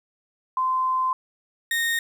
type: tone pair in turn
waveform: sine / 35% pulse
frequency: 1034 / 1849.3 Hz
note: C6 / A#6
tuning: -21 / -14 cents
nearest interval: minor seventh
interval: 1007 cents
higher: second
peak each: -20 dBFS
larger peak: neither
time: 0.57-1.13 / 1.71-1.99 s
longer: first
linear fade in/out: 2 ms
effects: 10-bit